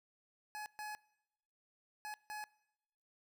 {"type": "tone bursts at uneven times", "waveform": "25% pulse", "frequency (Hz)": 846, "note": "G#5", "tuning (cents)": 32, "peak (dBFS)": -39, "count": 4, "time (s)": [[0.55, 0.66], [0.79, 0.95], [2.05, 2.14], [2.3, 2.44]], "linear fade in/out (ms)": 0, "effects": ["noise-tail reverb RT60 0.9 s tail -23 dB re dry"]}